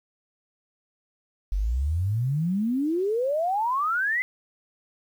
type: exponential sweep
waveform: sine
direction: up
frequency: 45.06 to 2065 Hz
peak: -22 dBFS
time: 1.52-4.22 s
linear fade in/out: 0 ms
effects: 9-bit